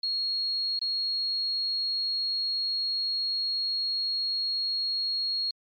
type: tone with dropouts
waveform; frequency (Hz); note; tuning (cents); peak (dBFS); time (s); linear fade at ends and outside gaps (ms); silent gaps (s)
sine; 4297; C8; +45; -24; 0.03-5.51; 5; 0.792-0.814
effects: tanh soft clip ceiling -24 dBFS + MP3 32 kbps